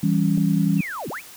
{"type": "chord", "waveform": "sine", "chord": "C# diminished", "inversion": "first", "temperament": "equal", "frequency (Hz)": [164.81, 196, 277.2], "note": ["E3", "G3", "C#4"], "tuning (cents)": [0, 0, 0], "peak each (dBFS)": [-20, -20, -24], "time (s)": [0.03, 0.81], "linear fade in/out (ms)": 5}
{"type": "clicks", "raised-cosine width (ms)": 2, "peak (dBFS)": -26, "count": 2, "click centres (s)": [0.375, 0.38]}
{"type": "linear two-way sweep", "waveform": "sine", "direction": "down then up", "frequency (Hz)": [2821, 108.2, 2821], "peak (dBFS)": -28, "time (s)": [0.77, 1.22], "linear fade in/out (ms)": 50, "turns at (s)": 1.09}
{"effects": ["white hiss -43 dBFS RMS until 1.36 s"]}